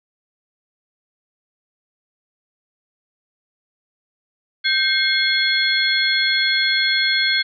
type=tone cluster; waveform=sine; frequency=1559 / 2143 / 3371 / 4285 Hz; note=G6 / C7 / G#7 / C8; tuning=-10 / +41 / +25 / +40 cents; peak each=-21 dBFS; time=4.64-7.43 s; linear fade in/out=20 ms; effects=none